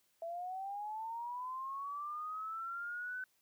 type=linear sweep; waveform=sine; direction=up; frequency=659.3 to 1519 Hz; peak=-39 dBFS; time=0.22-3.24 s; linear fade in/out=2 ms; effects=white hiss -75 dBFS RMS until 3.41 s + high-pass 60 Hz 12 dB/octave